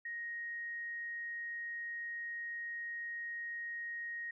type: tone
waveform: sine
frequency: 1874 Hz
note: A#6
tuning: 9 cents sharp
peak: -39 dBFS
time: 0.05-4.31 s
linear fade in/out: 5 ms
effects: none